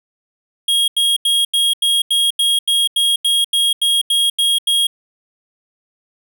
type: tone bursts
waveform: square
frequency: 3273 Hz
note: G#7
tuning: 26 cents flat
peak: -13 dBFS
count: 15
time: 0.68-4.87 s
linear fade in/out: 5 ms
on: 200 ms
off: 85 ms
effects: none